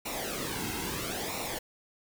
pink noise with flanger, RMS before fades -35 dBFS, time 0.05-1.59 s, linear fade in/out 10 ms, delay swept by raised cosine 0.62 to 1.72 ms, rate 0.75 Hz, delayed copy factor -0.7, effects none

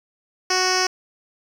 10% pulse tone with low-pass filter, 370 Hz, F#4, in tune, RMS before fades -20 dBFS, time 0.5-0.87 s, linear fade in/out 5 ms, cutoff 5600 Hz, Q 4.1, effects 7-bit

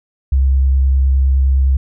sine tone with vibrato, 66.8 Hz, C2, 36 cents sharp, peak -9 dBFS, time 0.32-1.77 s, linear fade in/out 5 ms, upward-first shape square, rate 9.7 Hz, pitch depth 11 cents each way, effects none

